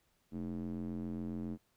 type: tone with band-pass filter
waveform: square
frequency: 43.65 Hz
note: F1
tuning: in tune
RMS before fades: -40 dBFS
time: 0.31-1.58 s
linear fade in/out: 50 ms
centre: 250 Hz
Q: 3.4
effects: pink hiss -75 dBFS RMS until 1.76 s